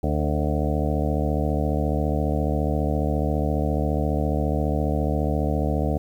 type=harmonic tone with a mistuned harmonic; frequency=74.6 Hz; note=D2; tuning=28 cents sharp; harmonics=1 / 2 / 3 / 4 / 6 / 7 / 8 / 9 / 10; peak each=-24 / -27 / -29 / -30 / -32 / -32 / -33 / -34 / -34 dBFS; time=0.03-5.98 s; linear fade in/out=5 ms; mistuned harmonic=6; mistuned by=-27 cents; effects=9-bit